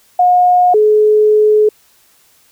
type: tone pair in turn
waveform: sine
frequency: 720 / 425.8 Hz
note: F#5 / G#4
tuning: -47 / +43 cents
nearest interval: major sixth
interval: 910 cents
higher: first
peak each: -6 dBFS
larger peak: neither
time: 0.19-0.74 / 0.74-1.69 s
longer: second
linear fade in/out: 5 ms
effects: white hiss -51 dBFS RMS until 2.51 s